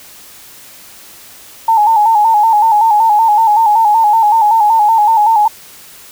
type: tone with vibrato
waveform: sine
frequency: 869 Hz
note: A5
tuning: 22 cents flat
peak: -6 dBFS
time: 1.68-5.48 s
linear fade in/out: 5 ms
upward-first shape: square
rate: 5.3 Hz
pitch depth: 65 cents each way
effects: white hiss -37 dBFS RMS until 6.11 s